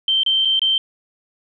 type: tone with dropouts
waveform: sine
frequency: 3125 Hz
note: G7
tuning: 6 cents flat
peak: -14 dBFS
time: 0.08-0.78 s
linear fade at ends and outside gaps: 2 ms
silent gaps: 0.234-0.262 / 0.45-0.454 / 0.594-0.617 s
effects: none